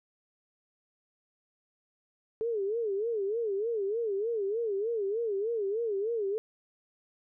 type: tone with vibrato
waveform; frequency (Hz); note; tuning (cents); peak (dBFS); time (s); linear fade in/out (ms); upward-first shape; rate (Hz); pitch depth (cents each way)
sine; 427.9; A4; -48; -28; 2.41-6.38; 0; sine; 3.3; 170
effects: none